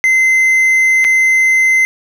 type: tone with dropouts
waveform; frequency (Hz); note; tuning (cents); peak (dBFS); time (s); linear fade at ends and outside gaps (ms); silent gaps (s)
triangle; 2064; C7; -24; -6; 0.04-1.85; 0; 1.043-1.048
effects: none